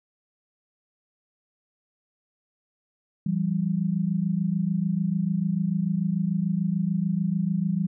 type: tone pair together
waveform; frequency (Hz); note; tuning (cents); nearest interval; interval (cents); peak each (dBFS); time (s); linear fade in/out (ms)
sine; 167.7 / 194.5; E3 / G3; +30 / -13; minor third; 257; -25; 3.26-7.87; 5
effects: none